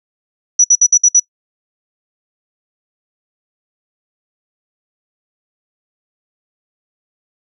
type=tone bursts; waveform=sine; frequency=5890 Hz; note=F#8; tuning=9 cents flat; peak=-5 dBFS; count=6; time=0.59-1.197 s; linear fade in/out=5 ms; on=52 ms; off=59 ms; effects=noise-tail reverb RT60 0.1 s tail -22 dB re dry